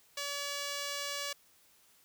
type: tone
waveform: 5% pulse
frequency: 570 Hz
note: C#5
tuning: 48 cents sharp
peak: -24 dBFS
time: 0.17-1.33 s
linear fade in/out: 5 ms
effects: white hiss -65 dBFS RMS until 2.04 s